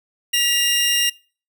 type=tone pair together; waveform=sawtooth; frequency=1934.2 / 2809 Hz; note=B6 / F7; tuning=-37 / +9 cents; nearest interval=tritone; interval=646 cents; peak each=-21 / -13 dBFS; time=0.33-1.1 s; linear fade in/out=10 ms; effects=noise-tail reverb RT60 0.4 s tail -24 dB re dry